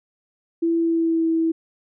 sine tone with pitch glide, 333.2 to 326.3 Hz, E4 to E4, +19 to -18 cents, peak -17 dBFS, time 0.62-1.52 s, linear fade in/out 10 ms, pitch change -37 cents, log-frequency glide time 0.77-1.27 s, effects none

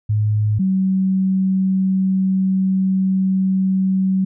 sine tone pair in turn, 106.2 / 189.72 Hz, G#2 / F#3, +39 / +44 cents, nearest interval minor seventh, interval 1005 cents, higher second, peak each -14 dBFS, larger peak neither, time 0.09-0.59 / 0.59-4.25 s, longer second, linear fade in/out 10 ms, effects none

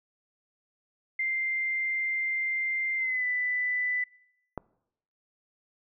sine tone with pitch glide, 2093 to 1990.4 Hz, C7 to B6, 0 to +13 cents, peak -26 dBFS, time 1.19-4.04 s, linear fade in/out 5 ms, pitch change -87 cents, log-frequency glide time 2.97-3.25 s
click, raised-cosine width 1 ms, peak -18 dBFS, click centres 4.577 s
effects noise-tail reverb RT60 0.8 s tail -24 dB re dry

